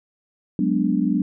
sine chord, G# half-diminished seventh, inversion third, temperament equal, 185 / 207.7 / 246.9 / 293.7 Hz, F#3 / G#3 / B3 / D4, 0 / 0 / 0 / 0 cents, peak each -23 dBFS, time 0.59-1.22 s, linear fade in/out 2 ms, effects none

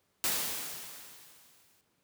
white noise with exponential decay, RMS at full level -29 dBFS, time 0.24-1.81 s, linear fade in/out 0 ms, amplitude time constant 340 ms, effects pink hiss -74 dBFS RMS until 2.03 s + high-pass 100 Hz 12 dB/octave

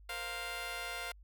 10% pulse chord, Bb suspended second, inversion none, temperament just, 466.2 / 524.4 / 699.2 Hz, Bb4 / C5 / F5, 0 / +4 / +2 cents, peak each -39 / -38 / -33 dBFS, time 0.09-1.12 s, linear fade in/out 5 ms, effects added 50 Hz sine -54 dBFS peak until 1.23 s

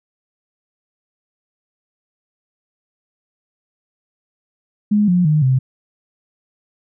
sine tone with pitch steps, 208.4 / 178.31 / 152.56 / 130.53 Hz, G#3 / F3 / D#3 / C3, +6 / +36 / -34 / -4 cents, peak -11 dBFS, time 4.91-5.59 s, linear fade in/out 10 ms, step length 170 ms, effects none

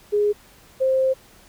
sine tone pair in turn, 414.6 / 525.9 Hz, G#4 / C5, -3 / +9 cents, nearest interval major third, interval 412 cents, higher second, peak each -16 dBFS, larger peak neither, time 0.12-0.33 / 0.8-1.14 s, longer second, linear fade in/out 20 ms, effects pink hiss -51 dBFS RMS until 1.48 s

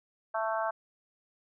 harmonic tone, 221.4 Hz, A3, 11 cents sharp, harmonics 3 / 4 / 5 / 6 / 7, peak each -32 / -34 / -36 / -38 / -39 dBFS, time 0.34-0.71 s, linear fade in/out 10 ms, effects none

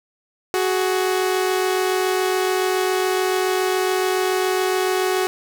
sawtooth tone pair together, 371.3 / 418.4 Hz, F#4 / G#4, +6 / +13 cents, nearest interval major second, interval 207 cents, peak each -15 / -21 dBFS, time 0.54-5.27 s, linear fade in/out 0 ms, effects none

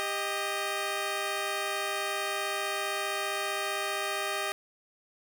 10% pulse tone pair together, 396.4 / 622.3 Hz, G4 / D#5, +19 / 0 cents, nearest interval minor sixth, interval 781 cents, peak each -25 / -24 dBFS, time 0-4.52 s, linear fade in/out 0 ms, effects none

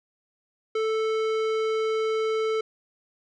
sine tone with tanh clipping, 440 Hz, A4, in tune, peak -25 dBFS, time 0.75-2.61 s, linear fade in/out 5 ms, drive 17 dB, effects none

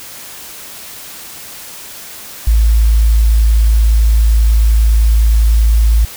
sine tone with quantisation, 55 Hz, A1, in tune, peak -6 dBFS, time 2.47-6.05 s, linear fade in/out 5 ms, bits 6, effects white hiss -31 dBFS RMS until 6.16 s

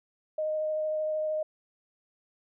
sine tone with vibrato, 619 Hz, D#5, 9 cents flat, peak -27 dBFS, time 0.38-1.43 s, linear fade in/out 5 ms, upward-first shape triangle, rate 13 Hz, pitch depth 11 cents each way, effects none

